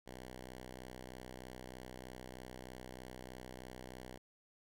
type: tone with vibrato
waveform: 5% pulse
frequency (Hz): 63.2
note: B1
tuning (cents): +41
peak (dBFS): -37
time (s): 0.06-4.18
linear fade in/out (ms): 10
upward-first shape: sine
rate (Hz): 13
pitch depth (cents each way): 10
effects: none